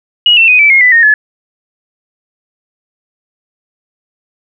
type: tone with pitch steps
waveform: sine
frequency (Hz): 2900 / 2690 / 2496 / 2315 / 2148 / 1992.2 / 1848.1 / 1714.4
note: F#7 / E7 / D#7 / D7 / C7 / B6 / A#6 / A6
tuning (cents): -35 / +34 / +5 / -25 / +45 / +15 / -15 / -45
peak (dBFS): -3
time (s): 0.26-1.14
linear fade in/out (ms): 2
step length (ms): 110
effects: none